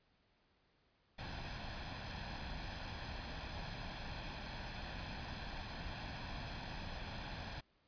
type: noise with comb filter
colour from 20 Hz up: pink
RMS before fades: -45 dBFS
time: 1.18-7.61 s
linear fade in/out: 10 ms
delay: 1.2 ms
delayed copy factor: +0.55
effects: pink hiss -75 dBFS RMS until 7.87 s + resampled to 11025 Hz